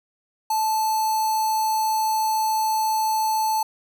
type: tone with notch filter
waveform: square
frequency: 873 Hz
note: A5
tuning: 14 cents flat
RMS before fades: -22 dBFS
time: 0.5-3.63 s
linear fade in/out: 5 ms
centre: 2500 Hz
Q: 1.6
effects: none

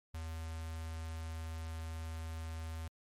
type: tone with notch filter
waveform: square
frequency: 80.8 Hz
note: E2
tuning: 34 cents flat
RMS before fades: -42 dBFS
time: 0.14-2.88 s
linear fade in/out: 5 ms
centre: 330 Hz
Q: 0.82
effects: MP3 64 kbps

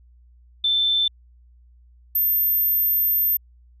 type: tone pair in turn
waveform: sine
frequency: 3541 / 13336 Hz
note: A7 / G#9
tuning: +10 / +6 cents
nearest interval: octave + major seventh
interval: 2296 cents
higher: second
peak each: -17 dBFS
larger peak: neither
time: 0.64-1.08 / 2.15-3.37 s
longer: second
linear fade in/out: 5 ms
effects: added 60 Hz sine -49 dBFS peak until 3.8 s

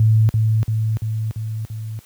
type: tone with echo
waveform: sine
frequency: 110 Hz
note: A2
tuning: in tune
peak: -10 dBFS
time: 0-0.29 s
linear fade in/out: 0 ms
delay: 340 ms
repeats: 5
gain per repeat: -3 dB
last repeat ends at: 1.99 s
effects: white hiss -51 dBFS RMS until 2.05 s + high-pass 60 Hz 12 dB/octave

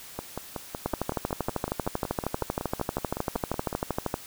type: two click trains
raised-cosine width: 1 ms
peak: -17 / -12 dBFS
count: 20 / 43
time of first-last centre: 0.19-3.728 / 0.86-4.141 s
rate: 5.37 / 12.8 Hz
effects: white hiss -45 dBFS RMS until 4.26 s

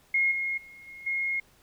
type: tone with level steps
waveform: sine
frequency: 2151 Hz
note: C7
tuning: 47 cents sharp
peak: -21 / -27 / -46 / -42 / -26 dBFS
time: 0.14-1.4 s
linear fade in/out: 5 ms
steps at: 0.31 / 0.57 / 0.87 / 1.06 s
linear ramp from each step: 10 ms
effects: pink hiss -61 dBFS RMS until 1.62 s

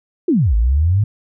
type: exponential two-way sweep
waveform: sine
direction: down then up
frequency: 386.5 to 51.91 to 109.6 Hz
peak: -11 dBFS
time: 0.28-1.04 s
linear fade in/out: 5 ms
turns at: 0.55 s
effects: none

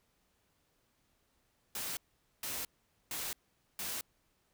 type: noise bursts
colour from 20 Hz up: white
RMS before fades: -39 dBFS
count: 4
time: 1.75-4.01 s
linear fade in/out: 2 ms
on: 220 ms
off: 460 ms
effects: pink hiss -75 dBFS RMS until 4.53 s

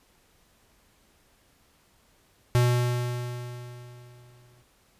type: tone with exponential decay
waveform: square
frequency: 122.2 Hz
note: B2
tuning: 18 cents flat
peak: -18 dBFS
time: 2.55-4.62 s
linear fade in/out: 0 ms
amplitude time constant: 450 ms
effects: pink hiss -63 dBFS RMS until 4.99 s + resampled to 32000 Hz

